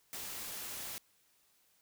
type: noise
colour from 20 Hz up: white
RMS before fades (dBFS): -43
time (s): 0.13-0.98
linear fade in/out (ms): 0
effects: white hiss -71 dBFS RMS until 1.81 s